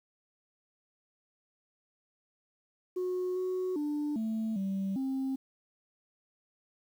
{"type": "tone with pitch steps", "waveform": "sine", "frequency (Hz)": [365, 369.3, 295.9, 221.3, 194, 266.2], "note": ["F#4", "F#4", "D4", "A3", "G3", "C4"], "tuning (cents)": [-24, -3, 13, 10, -18, 30], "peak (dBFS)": -28, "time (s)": [2.96, 5.36], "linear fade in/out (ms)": 10, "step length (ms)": 400, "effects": ["tanh soft clip ceiling -28 dBFS", "10-bit"]}